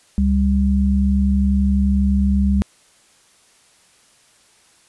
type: tone pair together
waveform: sine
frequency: 70.18 / 198.5 Hz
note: C#2 / G3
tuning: +22 / +22 cents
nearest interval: octave + tritone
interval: 1800 cents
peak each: -16 dBFS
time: 0.18-2.62 s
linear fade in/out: 0 ms
effects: white hiss -54 dBFS RMS until 4.88 s + resampled to 24000 Hz